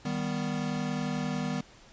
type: chord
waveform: square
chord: Eb augmented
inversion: none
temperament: equal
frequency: 155.56 / 196 / 246.9 Hz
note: Eb3 / G3 / B3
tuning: 0 / 0 / 0 cents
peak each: -35 / -35 / -34 dBFS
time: 0.05-1.61 s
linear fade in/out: 5 ms
effects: pink hiss -55 dBFS RMS until 1.92 s + resampled to 16000 Hz